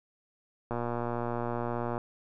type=click train; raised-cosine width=1 ms; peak=-19 dBFS; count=152; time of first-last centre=0.71-1.979 s; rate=119 Hz; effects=none